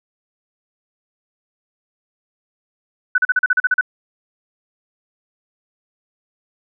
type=tone bursts; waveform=sine; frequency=1496 Hz; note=F#6; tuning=19 cents sharp; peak=-11 dBFS; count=10; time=3.15-3.811 s; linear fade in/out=5 ms; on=31 ms; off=39 ms; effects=none